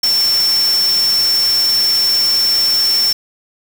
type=tone in noise; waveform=sine; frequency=5410 Hz; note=E8; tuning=44 cents sharp; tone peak=-11 dBFS; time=0.03-3.13 s; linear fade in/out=5 ms; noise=white; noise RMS=-24 dBFS; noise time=0.03-3.13 s; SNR=+10 dB; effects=none